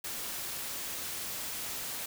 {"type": "noise", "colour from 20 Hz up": "white", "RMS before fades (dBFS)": -38, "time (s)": [0.04, 2.06], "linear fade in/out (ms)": 5, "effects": []}